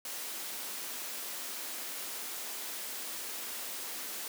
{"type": "high-pass noise", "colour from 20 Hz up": "white", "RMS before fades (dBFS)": -40, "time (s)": [0.05, 4.28], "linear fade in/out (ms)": 2, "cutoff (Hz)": 220, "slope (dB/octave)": 24, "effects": []}